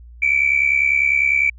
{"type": "tone pair together", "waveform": "sine", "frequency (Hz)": [2279, 2349], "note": ["C#7", "D7"], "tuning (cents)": [47, 0], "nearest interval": "minor second", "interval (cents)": 53, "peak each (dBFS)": -16, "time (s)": [0.22, 1.5], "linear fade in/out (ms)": 5, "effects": ["tanh soft clip ceiling -6 dBFS", "added 59 Hz sine -38 dBFS peak until 1.58 s"]}